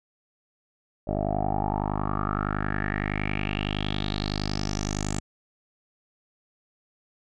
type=tone with low-pass filter sweep; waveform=10% pulse; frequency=50.8 Hz; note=G#1; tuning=38 cents flat; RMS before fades=-28 dBFS; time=1.07-5.2 s; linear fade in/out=10 ms; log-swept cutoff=590 to 7600 Hz; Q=6.3; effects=none